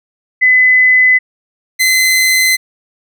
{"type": "tone pair in turn", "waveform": ["sine", "sawtooth"], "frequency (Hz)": [2015, 2047], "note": ["B6", "C7"], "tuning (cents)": [34, -38], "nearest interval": "unison", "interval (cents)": 28, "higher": "second", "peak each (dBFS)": -5, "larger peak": "neither", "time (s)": [[0.41, 1.19], [1.79, 2.57]], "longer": "neither", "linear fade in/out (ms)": 20, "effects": []}